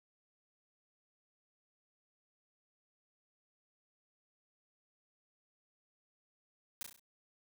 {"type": "noise with echo", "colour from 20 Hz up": "white", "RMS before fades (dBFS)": -41, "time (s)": [6.81, 6.83], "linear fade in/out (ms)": 0, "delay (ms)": 33, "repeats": 5, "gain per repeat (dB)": -5, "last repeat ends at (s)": 6.995, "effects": []}